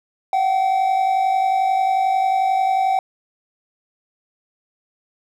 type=tone pair together; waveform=triangle; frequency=713.8 / 765 Hz; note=F5 / G5; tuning=+38 / -42 cents; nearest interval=minor second; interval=120 cents; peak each=-22 / -14 dBFS; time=0.33-2.99 s; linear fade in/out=2 ms; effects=none